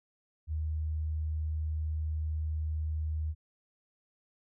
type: tone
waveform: sine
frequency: 77.78 Hz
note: D#2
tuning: in tune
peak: -30 dBFS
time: 0.47-3.35 s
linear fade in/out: 50 ms
effects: none